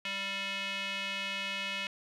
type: tone with band-pass filter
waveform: square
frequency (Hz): 196.4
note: G3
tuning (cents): +4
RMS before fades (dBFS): -36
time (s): 0.05-1.87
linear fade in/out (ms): 2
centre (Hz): 2700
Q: 3.2
effects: none